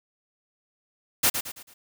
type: noise with echo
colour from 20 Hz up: white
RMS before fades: -20 dBFS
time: 1.23-1.3 s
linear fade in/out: 10 ms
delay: 110 ms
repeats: 4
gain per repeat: -8 dB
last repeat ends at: 1.74 s
effects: none